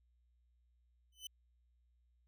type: tone with exponential growth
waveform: sawtooth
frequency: 3024 Hz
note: F#7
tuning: 37 cents sharp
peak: -38 dBFS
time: 1.12-1.27 s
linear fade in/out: 5 ms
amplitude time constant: 32 ms
effects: added 60 Hz sine -70 dBFS peak until 2.27 s